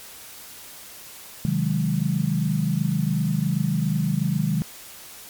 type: chord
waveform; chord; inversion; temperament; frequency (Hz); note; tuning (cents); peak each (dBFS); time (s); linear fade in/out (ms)
sine; Ab dominant seventh; first; equal with one note detuned; 130.81 / 157.19 / 185 / 207.7; C3 / Eb3 / Gb3 / Ab3; 0 / +18 / 0 / 0; -27 / -23 / -26 / -27; 1.45-4.62; 0
effects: white hiss -42 dBFS RMS until 5.29 s + MP3 96 kbps